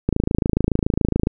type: click train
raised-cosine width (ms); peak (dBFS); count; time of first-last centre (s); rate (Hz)
3; -4; 33; 0.09-1.271; 27.1
effects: none